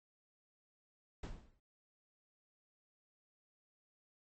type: noise with exponential decay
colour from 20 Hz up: brown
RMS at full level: -38 dBFS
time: 1.23-1.6 s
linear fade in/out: 5 ms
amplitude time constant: 79 ms
effects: MP3 32 kbps